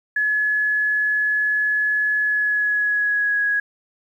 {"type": "tone with pitch glide", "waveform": "sine", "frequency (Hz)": [1702, 1664.1], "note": ["G#6", "G#6"], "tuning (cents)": [42, 3], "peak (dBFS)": -17, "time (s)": [0.16, 3.6], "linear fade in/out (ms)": 5, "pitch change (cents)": -39, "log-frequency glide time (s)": [2.22, 3.43], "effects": ["9-bit"]}